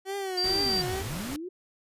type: tone with vibrato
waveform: 30% pulse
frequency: 380 Hz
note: F#4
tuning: 46 cents sharp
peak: -28 dBFS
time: 0.05-1.04 s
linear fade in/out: 50 ms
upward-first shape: triangle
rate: 2.2 Hz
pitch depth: 100 cents each way
type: tone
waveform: sine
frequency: 4699 Hz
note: D8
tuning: in tune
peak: -25 dBFS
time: 0.37-0.82 s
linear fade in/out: 10 ms
type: noise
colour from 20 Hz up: pink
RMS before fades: -37 dBFS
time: 0.44-1.36 s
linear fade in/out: 0 ms
type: linear two-way sweep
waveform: sine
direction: down then up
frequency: 378.4 to 57.9 to 378.4 Hz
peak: -34 dBFS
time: 0.48-1.49 s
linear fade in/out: 10 ms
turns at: 0.98 s
effects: resampled to 32000 Hz